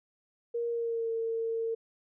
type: tone with pitch glide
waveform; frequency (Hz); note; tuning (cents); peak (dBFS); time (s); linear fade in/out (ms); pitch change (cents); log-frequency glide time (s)
sine; 470 to 454.5; A#4 to A#4; +14 to -44; -29; 0.54-1.75; 10; -58; 0.69-1.1
effects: none